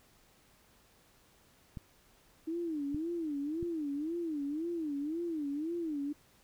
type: clicks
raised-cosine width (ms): 5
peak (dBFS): -29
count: 3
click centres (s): 1.772 / 2.946 / 3.628
type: tone with vibrato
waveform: sine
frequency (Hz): 311.6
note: D#4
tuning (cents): +3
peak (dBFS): -33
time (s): 2.47-6.13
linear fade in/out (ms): 10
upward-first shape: sine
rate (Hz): 1.9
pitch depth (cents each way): 180
effects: pink hiss -65 dBFS RMS until 6.43 s